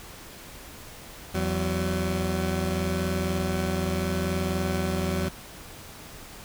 20% pulse tone pair together, 84 / 188.78 Hz, E2 / F#3, +33 / +35 cents, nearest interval octave + major second, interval 1402 cents, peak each -23 / -23 dBFS, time 1.34-5.29 s, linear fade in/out 10 ms, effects pink hiss -44 dBFS RMS until 6.44 s

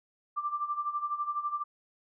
sine tone with tremolo, 1180 Hz, D6, 8 cents sharp, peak -27 dBFS, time 0.36-1.64 s, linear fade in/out 20 ms, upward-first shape sine, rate 12 Hz, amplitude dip 75%, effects none

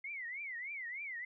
sine tone with vibrato, 2093 Hz, C7, in tune, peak -40 dBFS, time 0.04-1.25 s, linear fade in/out 5 ms, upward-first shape triangle, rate 3.3 Hz, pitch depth 240 cents each way, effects none

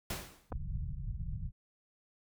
pink noise with exponential decay, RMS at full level -35 dBFS, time 0.1-0.51 s, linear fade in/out 5 ms, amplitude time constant 89 ms
pink low-pass noise, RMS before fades -38 dBFS, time 0.5-1.52 s, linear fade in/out 50 ms, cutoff 160 Hz, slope 48 dB/octave
clicks, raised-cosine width 1 ms, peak -27 dBFS, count 2, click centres 0.521 / 0.525 s
effects none

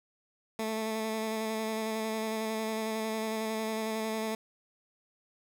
15% pulse tone with vibrato, 220 Hz, A3, in tune, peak -25 dBFS, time 0.59-4.35 s, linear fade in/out 2 ms, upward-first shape square, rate 11 Hz, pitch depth 14 cents each way, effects none

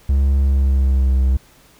triangle tone with pitch glide, 68.6 to 65.28 Hz, C#2 to C2, -17 to -3 cents, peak -10 dBFS, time 0.09-1.37 s, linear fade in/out 5 ms, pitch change -86 cents, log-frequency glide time 0.42-1.15 s, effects pink hiss -50 dBFS RMS until 1.79 s

